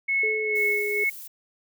sine tone with tremolo, 2192 Hz, C#7, 20 cents flat, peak -20 dBFS, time 0.08-1.1 s, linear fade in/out 10 ms, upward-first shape sine, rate 2.2 Hz, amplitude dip 55%
sine tone with pitch glide, 431.8 to 414.2 Hz, A4 to G#4, -33 to -5 cents, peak -27 dBFS, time 0.23-1.04 s, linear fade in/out 5 ms, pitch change -72 cents, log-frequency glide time 0.42-0.66 s
violet noise, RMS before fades -40 dBFS, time 0.55-1.28 s, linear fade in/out 10 ms
effects none

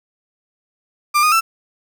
35% pulse tone with pitch steps, 1191 / 1237 / 1333 Hz, D6 / D#6 / E6, +24 / -10 / +19 cents, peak -10 dBFS, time 1.14-1.41 s, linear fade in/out 20 ms, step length 90 ms, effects 8-bit

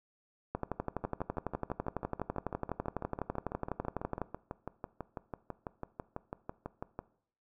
two click trains, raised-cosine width 1 ms, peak -24 / -19 dBFS, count 37 / 45, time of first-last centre 1.04-6.99 / 0.55-4.217 s, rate 6.05 / 12 Hz, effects noise-tail reverb RT60 0.6 s tail -19 dB re dry

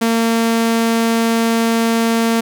sawtooth tone, 228.5 Hz, A#3, 34 cents flat, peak -9 dBFS, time 0.01-2.41 s, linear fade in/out 10 ms, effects none

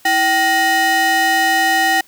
square ring-modulated tone, 549 Hz, C#5, 17 cents flat, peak -10 dBFS, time 0.05-2.01 s, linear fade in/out 5 ms, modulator 1320 Hz, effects white hiss -49 dBFS RMS until 2.07 s

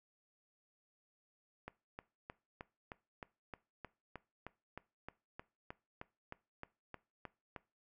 click train, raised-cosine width 0.5 ms, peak -30 dBFS, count 20, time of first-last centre 1.68-7.562 s, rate 3.23 Hz, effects noise-tail reverb RT60 0.3 s tail -20 dB re dry

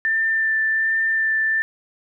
sine tone with vibrato, 1780 Hz, A6, 20 cents sharp, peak -17 dBFS, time 0.05-1.62 s, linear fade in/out 0 ms, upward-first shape sine, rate 1.3 Hz, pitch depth 12 cents each way, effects none

